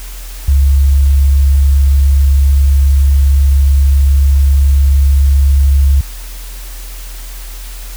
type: tone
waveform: sine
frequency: 69.3 Hz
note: C#2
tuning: in tune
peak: -5 dBFS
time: 0.48-6.01 s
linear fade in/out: 5 ms
effects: added 42 Hz sine -24 dBFS peak until 7.96 s + white hiss -33 dBFS RMS until 7.96 s